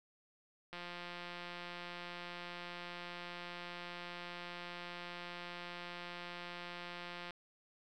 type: click train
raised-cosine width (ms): 0.3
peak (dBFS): -30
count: 1152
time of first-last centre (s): 0.73-7.307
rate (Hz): 175
effects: none